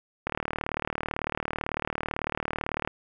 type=click train; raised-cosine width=0.5 ms; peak=-13 dBFS; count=100; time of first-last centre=0.27-2.875 s; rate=38 Hz; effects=none